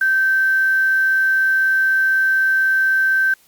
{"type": "tone with quantisation", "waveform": "sine", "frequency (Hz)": 1554, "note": "G6", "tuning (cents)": -16, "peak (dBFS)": -13, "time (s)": [0.01, 3.34], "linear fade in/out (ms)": 5, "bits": 6, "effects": ["white hiss -54 dBFS RMS until 3.47 s", "Opus 48 kbps"]}